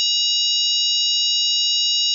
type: harmonic tone with a mistuned harmonic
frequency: 954 Hz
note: A#5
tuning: 40 cents sharp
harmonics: 3 / 4 / 5 / 6 / 7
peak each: -22 / -21 / -24 / -23 / -27 dBFS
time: 0-2.14 s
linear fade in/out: 0 ms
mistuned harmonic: 6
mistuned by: -81 cents
effects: none